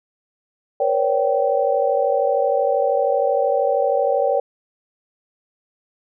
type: tone cluster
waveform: sine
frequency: 474.1 / 527 / 567 / 776 Hz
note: A#4 / C5 / C#5 / G5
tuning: +29 / +12 / +39 / -18 cents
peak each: -22 / -23 / -19 / -22 dBFS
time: 0.8-4.4 s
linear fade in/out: 5 ms
effects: none